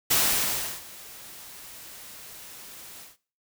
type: noise with ADSR envelope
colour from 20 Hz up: white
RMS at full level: -21 dBFS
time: 0.1-3.17 s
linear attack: 11 ms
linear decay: 700 ms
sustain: -23 dB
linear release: 160 ms
effects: noise-tail reverb RT60 0.4 s tail -19 dB re dry